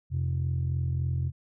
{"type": "tone pair together", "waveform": "sine", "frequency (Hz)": [87.31, 130.81], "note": ["F2", "C3"], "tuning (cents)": [0, 0], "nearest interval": "perfect fifth", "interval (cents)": 700, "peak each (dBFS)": -27, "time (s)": [0.1, 1.32], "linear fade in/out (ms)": 50, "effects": ["tanh soft clip ceiling -21 dBFS"]}